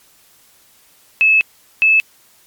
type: tone pair in turn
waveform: sine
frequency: 2600 / 2610 Hz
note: E7 / E7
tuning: -24 / -18 cents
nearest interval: unison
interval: 6 cents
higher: second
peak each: -8 dBFS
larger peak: neither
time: 1.21-1.41 / 1.82-2 s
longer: first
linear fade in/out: 0 ms
effects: white hiss -51 dBFS RMS until 2.46 s + MP3 96 kbps